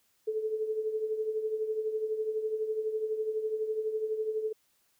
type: tone with tremolo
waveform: sine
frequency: 435.2 Hz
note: A4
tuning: 19 cents flat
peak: -26 dBFS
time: 0.27-4.53 s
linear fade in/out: 10 ms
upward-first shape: triangle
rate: 12 Hz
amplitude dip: 70%
effects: white hiss -71 dBFS RMS until 4.99 s